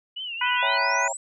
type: tone with vibrato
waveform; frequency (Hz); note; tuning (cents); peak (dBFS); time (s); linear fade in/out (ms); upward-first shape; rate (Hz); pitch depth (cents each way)
sine; 2889; F#7; -42; -30; 0.16-0.78; 10; triangle; 4; 140
type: harmonic tone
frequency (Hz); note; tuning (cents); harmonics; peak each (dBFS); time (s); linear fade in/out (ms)
493.9; B4; 0; 2 / 3 / 4 / 5; -25 / -27 / -28 / -29; 0.41-1.08; 5
type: exponential sweep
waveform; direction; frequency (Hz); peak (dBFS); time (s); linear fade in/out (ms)
sine; up; 2506 to 8120; -31; 0.43-1.17; 5
type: chord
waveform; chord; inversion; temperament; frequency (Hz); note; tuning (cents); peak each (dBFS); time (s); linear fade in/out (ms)
sine; C# diminished seventh; none; equal; 554.4 / 659.3 / 784 / 932.3; C#5 / E5 / G5 / Bb5; 0 / 0 / 0 / 0; -32; 0.62-1.13; 10
effects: none